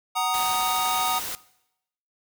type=chord; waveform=square; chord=D# minor; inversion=first; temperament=just; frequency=746.7 / 933.4 / 1244.5 Hz; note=F#5 / A#5 / D#6; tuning=+16 / +2 / 0 cents; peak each=-28 dBFS; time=0.15-1.2 s; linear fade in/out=20 ms
type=noise; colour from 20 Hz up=white; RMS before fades=-32 dBFS; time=0.34-1.35 s; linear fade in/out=0 ms
effects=noise-tail reverb RT60 0.8 s tail -19 dB re dry